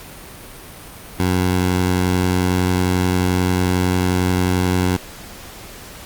15% pulse tone, 91.2 Hz, F#2, 24 cents flat, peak -9 dBFS, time 1.19-4.97 s, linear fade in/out 10 ms, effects pink hiss -37 dBFS RMS until 6.05 s + Opus 48 kbps

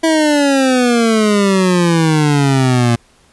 25% pulse exponential sweep, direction down, 327.6 to 116.54 Hz, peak -6 dBFS, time 0.03-2.96 s, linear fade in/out 10 ms, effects pink hiss -51 dBFS RMS until 3.32 s + resampled to 24000 Hz

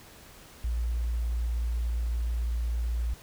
sine tone, 58.27 Hz, A#1, in tune, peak -26 dBFS, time 0.64-3.14 s, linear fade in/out 5 ms, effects pink hiss -51 dBFS RMS until 3.22 s

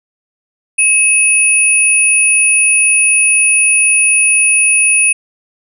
sine tone pair together, 2571 / 9707 Hz, E7 / D#9, -44 / -44 cents, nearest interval octave + major seventh, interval 2300 cents, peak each -10 dBFS, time 0.78-5.13 s, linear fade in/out 10 ms, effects none

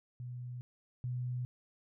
sine tone pair in turn, 123.47 / 124.33 Hz, B2 / B2, 0 / +12 cents, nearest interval unison, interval 12 cents, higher second, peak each -40 / -34 dBFS, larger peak second, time 0.2-0.61 / 1.04-1.45 s, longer neither, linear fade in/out 0 ms, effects none

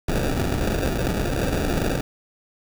pink noise with sample-and-hold, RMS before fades -23 dBFS, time 0.08-2.01 s, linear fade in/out 5 ms, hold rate 1050 Hz, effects none

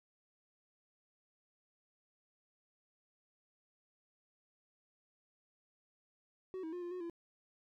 triangle tone with pitch steps, 374.6 / 320.8 / 355.5 / 348.9 / 363.9 / 339.1 Hz, F#4 / E4 / F4 / F4 / F#4 / E4, +21 / -47 / +31 / -2 / -29 / +49 cents, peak -38 dBFS, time 6.54-7.098 s, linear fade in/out 0 ms, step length 93 ms, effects none

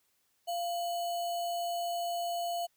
sine tone with sample-and-hold, 692 Hz, F5, 16 cents flat, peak -31 dBFS, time 0.47-2.67 s, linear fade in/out 20 ms, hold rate 3675 Hz, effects white hiss -74 dBFS RMS until 2.76 s

